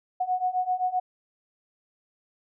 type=beating tone pair; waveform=sine; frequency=730 / 737.7 Hz; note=F#5 / F#5; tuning=-24 / -5 cents; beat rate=7.7 Hz; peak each=-28 / -26 dBFS; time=0.2-1 s; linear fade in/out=10 ms; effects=none